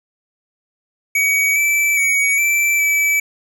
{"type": "tone with pitch steps", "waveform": "square", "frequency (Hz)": [2260, 2319, 2249, 2333, 2303], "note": ["C#7", "D7", "C#7", "D7", "D7"], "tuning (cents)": [33, -22, 24, -12, -34], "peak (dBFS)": -14, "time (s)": [1.15, 3.2], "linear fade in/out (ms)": 5, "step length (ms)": 410, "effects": []}